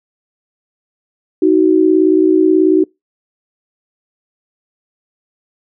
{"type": "tone pair together", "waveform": "sine", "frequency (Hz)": [315.2, 373.6], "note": ["D#4", "F#4"], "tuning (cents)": [23, 17], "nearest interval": "minor third", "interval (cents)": 294, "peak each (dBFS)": -10, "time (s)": [1.42, 2.84], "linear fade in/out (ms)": 5, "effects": ["noise-tail reverb RT60 0.2 s tail -26 dB re dry"]}